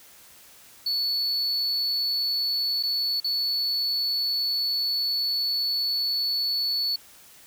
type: tone with dropouts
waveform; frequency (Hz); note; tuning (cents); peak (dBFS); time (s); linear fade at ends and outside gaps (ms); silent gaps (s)
triangle; 4435; C#8; 0; -22; 0.86-6.96; 5; 2.828-2.833 / 3.202-3.243
effects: white hiss -51 dBFS RMS until 7.46 s